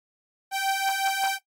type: beating tone pair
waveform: sawtooth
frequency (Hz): 775 / 780.4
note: G5 / G5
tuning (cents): -20 / -8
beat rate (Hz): 5.4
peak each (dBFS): -24 / -22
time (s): 0.51-1.39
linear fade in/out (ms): 50
effects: noise-tail reverb RT60 0.1 s tail -18 dB re dry + AAC 48 kbps